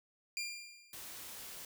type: tone with exponential decay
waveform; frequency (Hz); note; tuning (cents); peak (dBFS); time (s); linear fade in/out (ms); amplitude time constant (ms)
20% pulse; 2394; D7; +33; -30; 0.37-1.16; 1; 170
type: noise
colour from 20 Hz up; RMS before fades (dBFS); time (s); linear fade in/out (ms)
white; -48; 0.93-1.65; 2
effects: none